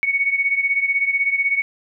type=beating tone pair; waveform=sine; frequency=2222 / 2238 Hz; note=C#7 / C#7; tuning=+4 / +16 cents; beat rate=16 Hz; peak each=-18 / -22 dBFS; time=0.03-1.62 s; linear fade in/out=0 ms; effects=none